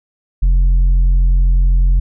sine tone with tanh clipping, 44 Hz, F1, 14 cents sharp, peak -9 dBFS, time 0.42-2 s, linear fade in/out 10 ms, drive 4 dB, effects none

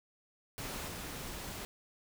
pink noise with level steps, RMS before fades -41 / -43 dBFS, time 0.58-1.65 s, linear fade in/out 0 ms, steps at 0.88 s, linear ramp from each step 2 ms, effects none

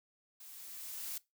blue noise with level ramp, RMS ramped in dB -53 to -40 dBFS, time 0.4-1.18 s, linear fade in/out 5 ms, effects noise-tail reverb RT60 0.2 s tail -20 dB re dry

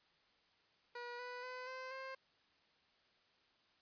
15% pulse tone with pitch steps, 482.7 / 494 / 505.5 / 517.3 / 529.4 Hz, B4 / B4 / B4 / C5 / C5, -40 / 0 / +40 / -20 / +20 cents, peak -39 dBFS, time 0.95-2.15 s, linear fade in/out 5 ms, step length 240 ms, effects white hiss -73 dBFS RMS until 3.81 s + resampled to 11025 Hz

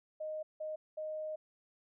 sine tone bursts at uneven times, 620 Hz, D#5, 6 cents flat, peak -37 dBFS, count 3, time 0.2-0.43 / 0.6-0.76 / 0.97-1.36 s, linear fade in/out 10 ms, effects none

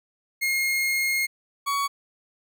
40% pulse tone pair in turn, 2145 / 1123.9 Hz, C7 / C#6, +42 / +24 cents, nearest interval major seventh, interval 1118 cents, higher first, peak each -21 / -22 dBFS, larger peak first, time 0.41-1.27 / 1.66-1.88 s, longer first, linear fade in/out 20 ms, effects none

